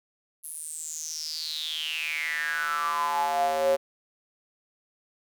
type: tone with high-pass filter sweep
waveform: square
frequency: 78.3 Hz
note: D#2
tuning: 11 cents sharp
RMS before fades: -29 dBFS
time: 0.43-3.77 s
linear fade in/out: 20 ms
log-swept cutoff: 11000 to 510 Hz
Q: 9.4
effects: none